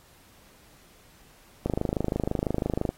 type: click train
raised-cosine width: 2 ms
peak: -12 dBFS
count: 33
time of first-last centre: 1.66-2.891 s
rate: 26 Hz
effects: pink hiss -57 dBFS RMS until 2.97 s + AAC 48 kbps